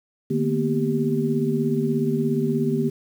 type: tone cluster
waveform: sine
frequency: 150.6 / 228.5 / 245.3 / 390.8 Hz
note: D3 / A#3 / B3 / G4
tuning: +44 / -34 / -12 / -5 cents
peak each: -25 dBFS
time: 0.3-2.9 s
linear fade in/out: 10 ms
effects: 8-bit